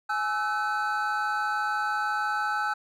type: tone cluster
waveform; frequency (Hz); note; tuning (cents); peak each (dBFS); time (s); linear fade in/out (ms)
triangle; 839 / 1313 / 1513; G#5 / E6 / F#6; +17 / -7 / +38; -28; 0.09-2.74; 10
effects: none